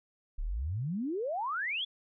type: exponential sweep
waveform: sine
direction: up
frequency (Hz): 31.05 to 3520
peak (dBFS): -31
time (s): 0.38-1.85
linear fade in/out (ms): 10
effects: none